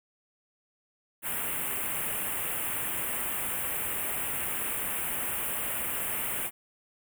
white band-stop noise, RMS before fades -32 dBFS, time 1.22-6.51 s, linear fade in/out 50 ms, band 3000 to 8500 Hz, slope 48 dB/octave, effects none

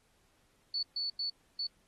sine tone bursts at uneven times, 4456 Hz, C#8, 8 cents sharp, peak -32 dBFS, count 4, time 0.74-0.83 / 0.96-1.1 / 1.19-1.3 / 1.59-1.67 s, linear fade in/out 5 ms, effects pink hiss -71 dBFS RMS until 1.87 s + AAC 32 kbps

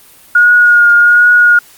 sine tone with vibrato, 1436 Hz, F6, 48 cents sharp, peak -3 dBFS, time 0.35-1.59 s, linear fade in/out 5 ms, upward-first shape triangle, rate 1.3 Hz, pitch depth 24 cents each way, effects white hiss -41 dBFS RMS until 1.77 s + Opus 32 kbps

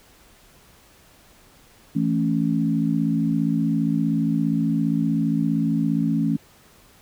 sine chord, A major, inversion second, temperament equal, 164.81 / 220 / 277.2 Hz, E3 / A3 / C#4, 0 / 0 / 0 cents, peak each -23 dBFS, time 1.95-6.37 s, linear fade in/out 10 ms, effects pink hiss -53 dBFS RMS until 7.01 s

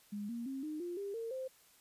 sine tone with pitch steps, 205.7 / 234.9 / 268.3 / 306.4 / 350 / 399.7 / 456.5 / 521.3 Hz, G#3 / A#3 / C4 / D#4 / F4 / G4 / A#4 / C5, -16 / +13 / +44 / -27 / +4 / +34 / -36 / -6 cents, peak -38 dBFS, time 0.12-1.48 s, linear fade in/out 10 ms, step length 170 ms, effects white hiss -65 dBFS RMS until 1.8 s + resampled to 32000 Hz

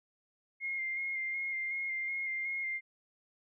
sine tone with vibrato, 2126 Hz, C7, 27 cents sharp, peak -33 dBFS, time 0.6-2.81 s, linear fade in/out 50 ms, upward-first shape square, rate 2.7 Hz, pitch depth 20 cents each way, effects none

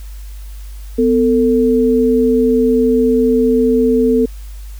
sine tone pair together, 251.2 / 447.5 Hz, B3 / A4, +30 / +29 cents, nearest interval minor seventh, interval 999 cents, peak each -12 dBFS, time 0.98-4.26 s, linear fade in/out 10 ms, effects added 50 Hz sine -27 dBFS peak until 4.79 s + white hiss -45 dBFS RMS until 4.79 s

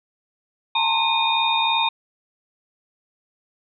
sine tone cluster, 847 / 910 / 1058 / 2462 / 3682 Hz, G#5 / A#5 / C6 / D#7 / A#7, +34 / -42 / +19 / -19 / -22 cents, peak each -29 / -21 / -29 / -25 / -22 dBFS, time 0.75-1.89 s, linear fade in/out 5 ms, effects none

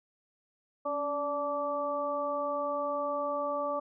harmonic tone with a mistuned harmonic, 290.1 Hz, D4, 21 cents flat, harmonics 1 / 2 / 3 / 4, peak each -41 / -32 / -39 / -34 dBFS, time 0.85-3.8 s, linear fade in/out 10 ms, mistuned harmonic 1, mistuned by -53 cents, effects none

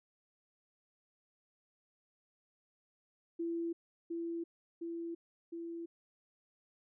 sine tone with echo, 336 Hz, E4, 33 cents sharp, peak -34 dBFS, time 3.39-3.73 s, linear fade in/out 10 ms, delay 710 ms, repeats 3, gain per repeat -2 dB, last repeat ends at 5.86 s, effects none

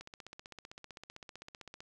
click train, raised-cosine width 0.2 ms, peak -30 dBFS, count 29, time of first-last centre 0.01-1.805 s, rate 15.6 Hz, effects none

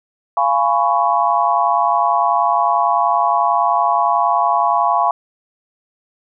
sine chord, C# dominant seventh, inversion first, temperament just, 693 / 831.5 / 997.9 / 1108.7 Hz, E#5 / G#5 / B5 / C#6, -14 / +2 / +18 / 0 cents, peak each -18 dBFS, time 0.37-5.11 s, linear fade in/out 2 ms, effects none

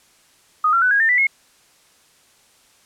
sine tone with pitch steps, 1244.5 / 1365 / 1497.2 / 1642.1 / 1801.1 / 1975.5 / 2167 Hz, D#6 / F6 / F#6 / G#6 / A6 / B6 / C#7, 0 / -40 / +20 / -20 / +40 / 0 / -40 cents, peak -13 dBFS, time 0.64-1.27 s, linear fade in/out 5 ms, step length 90 ms, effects white hiss -55 dBFS RMS until 2.85 s + low-pass 10000 Hz 12 dB/octave

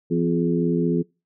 harmonic tone with a mistuned harmonic, 84.8 Hz, E2, 50 cents sharp, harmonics 2 / 3 / 4 / 5, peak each -22 / -24 / -25 / -26 dBFS, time 0.1-1.03 s, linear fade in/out 20 ms, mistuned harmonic 4, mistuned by +46 cents, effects noise-tail reverb RT60 0.3 s tail -26 dB re dry

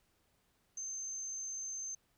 sine tone, 6272 Hz, G8, in tune, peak -39 dBFS, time 0.77-1.95 s, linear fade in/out 5 ms, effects pink hiss -75 dBFS RMS until 2.17 s

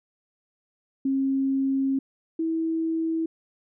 sine tone pair in turn, 270 / 325 Hz, C#4 / E4, -45 / -24 cents, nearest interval minor third, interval 321 cents, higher second, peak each -21 / -23 dBFS, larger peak first, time 1.05-1.99 / 2.39-3.26 s, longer first, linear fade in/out 5 ms, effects none

